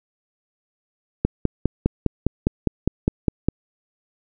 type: click train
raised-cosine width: 3 ms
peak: -4 dBFS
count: 12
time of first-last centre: 1.25-3.486 s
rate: 4.92 Hz
effects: none